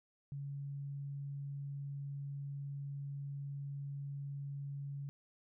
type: tone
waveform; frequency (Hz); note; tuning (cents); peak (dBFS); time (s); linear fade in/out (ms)
sine; 140.6; C#3; +25; -40; 0.32-5.09; 0
effects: none